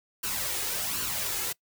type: noise with flanger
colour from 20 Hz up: white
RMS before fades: -31 dBFS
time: 0.23-1.53 s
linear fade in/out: 10 ms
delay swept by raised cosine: 0.69 to 2.39 ms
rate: 1.3 Hz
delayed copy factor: +0.55
effects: noise-tail reverb RT60 0.1 s tail -23 dB re dry